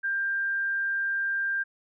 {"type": "tone", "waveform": "sine", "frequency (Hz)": 1590, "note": "G6", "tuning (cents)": 24, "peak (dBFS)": -25, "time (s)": [0.03, 1.64], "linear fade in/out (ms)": 20, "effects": []}